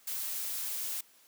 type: noise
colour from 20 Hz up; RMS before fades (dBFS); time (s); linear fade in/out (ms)
blue; -36; 0.07-1.01; 5
effects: white hiss -62 dBFS RMS until 1.27 s + high-pass 200 Hz 12 dB/octave